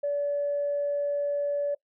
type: tone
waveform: sine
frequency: 575 Hz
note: D5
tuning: 37 cents flat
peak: -24 dBFS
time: 0.03-1.75 s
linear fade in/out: 10 ms
effects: noise-tail reverb RT60 0.1 s tail -22 dB re dry + tanh soft clip ceiling -20 dBFS